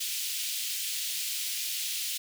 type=high-pass noise; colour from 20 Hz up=pink; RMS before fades=-33 dBFS; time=0-2.18 s; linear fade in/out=10 ms; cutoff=2800 Hz; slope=24 dB/octave; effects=none